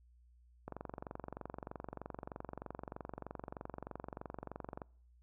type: click train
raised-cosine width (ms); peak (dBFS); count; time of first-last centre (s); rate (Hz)
1; -29; 97; 0.68-4.818; 23.2
effects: noise-tail reverb RT60 0.6 s tail -26 dB re dry + added 60 Hz sine -62 dBFS peak until 5.22 s